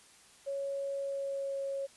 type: tone with pitch glide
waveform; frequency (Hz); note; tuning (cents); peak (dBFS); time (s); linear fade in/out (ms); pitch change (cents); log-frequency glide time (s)
sine; 554.4 to 549.3; C#5 to C#5; 0 to -16; -33; 0.46-1.87; 20; -16; 0.98-1.59
effects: white hiss -59 dBFS RMS until 1.96 s + resampled to 24000 Hz